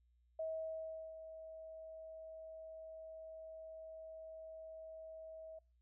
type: tone with ADSR envelope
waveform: sine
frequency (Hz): 641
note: E5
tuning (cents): -49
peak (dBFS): -38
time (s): 0.39-5.59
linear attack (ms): 5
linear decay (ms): 740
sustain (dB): -11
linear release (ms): 6
effects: noise-tail reverb RT60 0.3 s tail -25 dB re dry + added 60 Hz sine -70 dBFS peak until 5.81 s